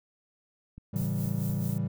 click train, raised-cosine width 5 ms, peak -32 dBFS, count 4, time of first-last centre 0.78-1.494 s, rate 4.2 Hz
triangle chord, A dominant seventh, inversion none, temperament equal, 110 / 138.59 / 164.81 / 196 Hz, A2 / C#3 / E3 / G3, 0 / 0 / 0 / 0 cents, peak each -31 dBFS, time 0.93-1.88 s, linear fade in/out 10 ms
violet noise with tremolo, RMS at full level -42 dBFS, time 0.96-1.78 s, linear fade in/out 0 ms, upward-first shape sine, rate 4.5 Hz, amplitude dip 55%
effects none

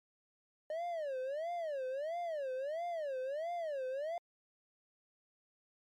triangle tone with vibrato, 599 Hz, D5, 34 cents sharp, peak -34 dBFS, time 0.7-4.18 s, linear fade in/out 2 ms, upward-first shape sine, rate 1.5 Hz, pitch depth 270 cents each way, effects MP3 64 kbps

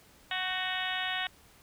harmonic tone with a mistuned harmonic, 370 Hz, F#4, in tune, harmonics 2 / 3 / 4 / 5 / 6 / 7 / 8 / 9 / 10, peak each -38 / -43 / -39 / -36 / -41 / -42 / -38 / -41 / -40 dBFS, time 0.31-1.27 s, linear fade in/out 2 ms, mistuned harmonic 4, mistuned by +24 cents, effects pink hiss -59 dBFS RMS until 1.62 s

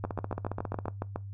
two click trains, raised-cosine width 1 ms, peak -19 / -18 dBFS, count 13 / 9, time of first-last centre 0.04-0.856 / 0.05-1.16 s, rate 14.7 / 7.21 Hz, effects noise-tail reverb RT60 0.2 s tail -21 dB re dry + added 99 Hz sine -38 dBFS peak until 1.33 s

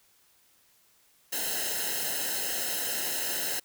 white noise with comb filter, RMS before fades -31 dBFS, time 1.32-3.6 s, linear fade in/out 10 ms, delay 0.86 ms, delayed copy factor -0.95, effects white hiss -64 dBFS RMS until 3.64 s

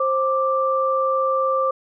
sine tone pair together, 528.9 / 1176 Hz, C5 / D6, +19 / +2 cents, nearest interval octave + major second, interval 1383 cents, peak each -20 dBFS, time 0-1.71 s, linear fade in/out 5 ms, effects none

